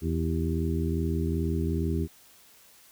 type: harmonic tone with a mistuned harmonic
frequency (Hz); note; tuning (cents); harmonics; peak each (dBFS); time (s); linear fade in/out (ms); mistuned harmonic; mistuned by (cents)
82.41; E2; 0; 1 / 2 / 3 / 4 / 5; -28 / -31 / -33 / -34 / -35; 0.01-2.08; 50; 5; -72
effects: white hiss -56 dBFS RMS until 2.91 s